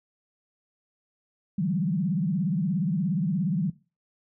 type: tone with vibrato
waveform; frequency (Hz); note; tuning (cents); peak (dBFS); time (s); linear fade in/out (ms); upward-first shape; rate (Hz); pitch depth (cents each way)
sine; 174.61; F3; 0; -23; 1.58-3.7; 5; sine; 17; 270
effects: noise-tail reverb RT60 0.3 s tail -17 dB re dry